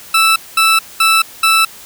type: tone bursts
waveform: 20% pulse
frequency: 1318.5 Hz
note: E6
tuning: in tune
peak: -3 dBFS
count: 4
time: 0.14-1.65 s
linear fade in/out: 5 ms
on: 220 ms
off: 210 ms
effects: white hiss -36 dBFS RMS until 1.85 s